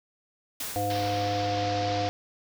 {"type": "noise with exponential decay", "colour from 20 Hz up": "white", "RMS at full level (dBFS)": -32, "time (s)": [0.6, 1.66], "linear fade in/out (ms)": 5, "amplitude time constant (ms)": 230}
{"type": "harmonic tone", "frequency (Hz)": 101.9, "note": "G#2", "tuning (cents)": -32, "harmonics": [1, 3, 5, 7], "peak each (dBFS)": [-32, -35, -32, -28], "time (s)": [0.76, 2.09], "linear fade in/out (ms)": 0}
{"type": "low-pass noise", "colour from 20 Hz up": "white", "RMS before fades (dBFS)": -37, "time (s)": [0.9, 2.09], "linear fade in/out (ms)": 2, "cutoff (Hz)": 5400, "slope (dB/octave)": 48}
{"effects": []}